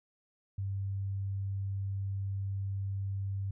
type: tone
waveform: sine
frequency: 98 Hz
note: G2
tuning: in tune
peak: -32 dBFS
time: 0.58-3.51 s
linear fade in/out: 5 ms
effects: none